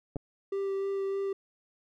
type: clicks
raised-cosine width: 2 ms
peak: -23 dBFS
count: 2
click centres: 0.159 / 0.166 s
type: tone with vibrato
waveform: triangle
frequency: 392 Hz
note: G4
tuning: in tune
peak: -27 dBFS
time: 0.52-1.33 s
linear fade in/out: 5 ms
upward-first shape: sine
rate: 3.3 Hz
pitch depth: 10 cents each way
effects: none